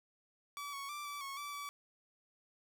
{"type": "tone with pitch steps", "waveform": "sawtooth", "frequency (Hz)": [1148, 1111, 1175, 1156, 1099, 1158, 1148], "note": ["D6", "C#6", "D6", "D6", "C#6", "D6", "D6"], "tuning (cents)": [-40, 4, 1, -28, -15, -25, -40], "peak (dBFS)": -38, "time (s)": [0.57, 1.69], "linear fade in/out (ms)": 0, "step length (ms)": 160, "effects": []}